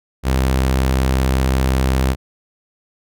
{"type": "tone", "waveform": "sawtooth", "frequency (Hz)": 65.41, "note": "C2", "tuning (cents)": 0, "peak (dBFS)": -10, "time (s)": [0.23, 2.16], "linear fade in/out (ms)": 50, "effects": []}